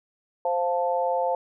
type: chord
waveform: sine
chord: F major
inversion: second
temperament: equal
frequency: 523.3 / 698.5 / 880 Hz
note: C5 / F5 / A5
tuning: 0 / 0 / 0 cents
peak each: -25 / -27 / -27 dBFS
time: 0.45-1.35 s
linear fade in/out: 2 ms
effects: none